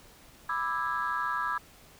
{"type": "chord", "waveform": "sine", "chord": "E dominant seventh", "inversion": "second", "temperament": "just", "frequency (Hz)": [988.9, 1186.7, 1318.5, 1648.1], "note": ["B5", "D6", "E6", "G#6"], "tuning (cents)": [2, 18, 0, -14], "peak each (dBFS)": -33, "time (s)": [0.49, 1.58], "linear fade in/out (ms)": 5, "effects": ["tanh soft clip ceiling -20 dBFS", "pink hiss -55 dBFS RMS until 1.99 s"]}